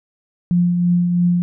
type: tone with tremolo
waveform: sine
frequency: 175.6 Hz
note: F3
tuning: 10 cents sharp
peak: -11 dBFS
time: 0.51-1.42 s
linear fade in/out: 0 ms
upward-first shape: triangle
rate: 3 Hz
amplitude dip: 40%
effects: none